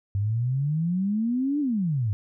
sine exponential two-way sweep, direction up then down, 97.3 to 300.2 to 97.3 Hz, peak -22 dBFS, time 0.15-2.13 s, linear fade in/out 0 ms, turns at 1.6 s, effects none

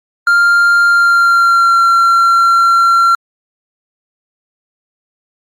triangle tone with pitch glide, 1396.9 to 1367.4 Hz, F6 to F6, 0 to -37 cents, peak -4 dBFS, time 0.27-3.15 s, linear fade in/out 2 ms, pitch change -37 cents, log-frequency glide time 0.87-1.83 s, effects MP3 64 kbps

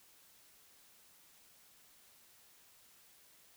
silence, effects white hiss -64 dBFS RMS until 3.56 s

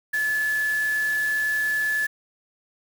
sine tone in noise, 1724 Hz, A6, 36 cents flat, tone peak -21 dBFS, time 0.13-2.07 s, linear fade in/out 10 ms, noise white, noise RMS -38 dBFS, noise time 0.13-2.07 s, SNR +14 dB, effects none

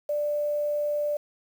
sine tone with quantisation, 590 Hz, D5, 8 cents sharp, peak -24 dBFS, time 0.09-1.17 s, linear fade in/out 5 ms, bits 8, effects none

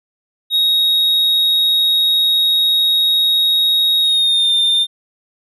triangle tone with pitch glide, 3769 to 3611 Hz, A#7 to A7, +18 to +44 cents, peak -10 dBFS, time 0.5-4.87 s, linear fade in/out 50 ms, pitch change -74 cents, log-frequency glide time 4-4.52 s, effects none

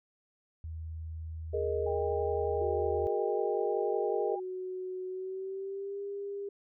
sine tone, 80.3 Hz, E2, 45 cents flat, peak -37 dBFS, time 0.64-3.07 s, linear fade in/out 0 ms
sine chord, Ab suspended second, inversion none, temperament equal, 415.3 / 466.2 / 622.3 Hz, Ab4 / Bb4 / Eb5, 0 / 0 / 0 cents, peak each -32 / -33 / -37 dBFS, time 1.53-4.36 s, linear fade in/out 10 ms
sine tone with vibrato, 798 Hz, G5, 31 cents sharp, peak -37 dBFS, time 1.86-4.4 s, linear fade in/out 10 ms, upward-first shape sine, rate 12 Hz, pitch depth 17 cents each way
sine tone with pitch glide, 370 to 401.2 Hz, F#4 to G4, 0 to +40 cents, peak -35 dBFS, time 2.61-6.49 s, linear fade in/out 5 ms, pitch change +140 cents, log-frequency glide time 5.07-6 s
effects none

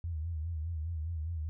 sine tone with vibrato, 81 Hz, E2, 30 cents flat, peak -33 dBFS, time 0.04-1.49 s, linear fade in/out 0 ms, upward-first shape sine, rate 4.9 Hz, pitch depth 100 cents each way, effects none

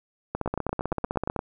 two click trains, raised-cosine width 1 ms, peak -14 / -13 dBFS, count 9 / 17, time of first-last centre 0.46-1.391 / 0.35-1.363 s, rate 8.59 / 15.8 Hz, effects none

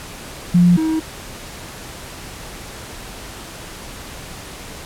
sine / triangle tone pair in turn, 176 / 318 Hz, F3 / D#4, +14 / +38 cents, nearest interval minor seventh, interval 1024 cents, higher second, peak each -8 / -14 dBFS, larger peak first, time 0.54-0.77 / 0.77-1 s, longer neither, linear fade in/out 10 ms, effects pink hiss -34 dBFS RMS until 4.85 s + low-pass 12000 Hz 12 dB/octave

